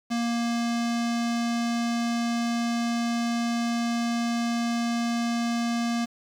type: tone with low-pass filter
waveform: square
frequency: 234.7 Hz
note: A#3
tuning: 12 cents sharp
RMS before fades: -26 dBFS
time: 0.1-6.06 s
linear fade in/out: 20 ms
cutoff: 6200 Hz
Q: 1.4
effects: 8-bit